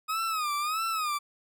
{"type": "tone with vibrato", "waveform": "40% pulse", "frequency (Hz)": 1251, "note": "D#6", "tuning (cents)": 9, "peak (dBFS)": -27, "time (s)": [0.08, 1.19], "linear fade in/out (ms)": 20, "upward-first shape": "sine", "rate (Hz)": 1.6, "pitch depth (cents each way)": 120, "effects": []}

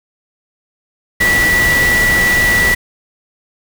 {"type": "tone in noise", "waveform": "sine", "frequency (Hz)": 1953, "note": "B6", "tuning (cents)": -20, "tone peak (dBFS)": -10, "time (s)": [1.2, 2.75], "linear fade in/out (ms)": 10, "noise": "pink", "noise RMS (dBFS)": -18, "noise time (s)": [1.2, 2.75], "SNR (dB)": 5, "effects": []}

